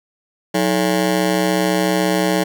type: ring-modulated tone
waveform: 20% pulse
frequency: 250.4 Hz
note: B3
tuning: 24 cents sharp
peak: -7 dBFS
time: 0.54-2.44 s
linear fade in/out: 10 ms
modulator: 68.2 Hz
effects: none